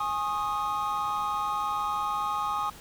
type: chord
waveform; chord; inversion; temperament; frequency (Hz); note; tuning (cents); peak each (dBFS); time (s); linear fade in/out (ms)
triangle; Ab suspended fourth; none; equal with one note detuned; 830.6 / 1084.7 / 1244.5; Ab5 / Db6 / Eb6; 0 / -38 / 0; -30 / -31 / -28; 0-2.7; 5
effects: pink hiss -48 dBFS RMS until 2.8 s